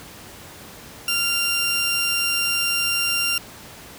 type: tone pair together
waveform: sawtooth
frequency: 1388 / 2776 Hz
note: F6 / F7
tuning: -11 / -11 cents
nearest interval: octave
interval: 1200 cents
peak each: -26 / -16 dBFS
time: 1.08-3.38 s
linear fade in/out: 2 ms
effects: pink hiss -41 dBFS RMS until 3.98 s + high-pass 60 Hz 12 dB/octave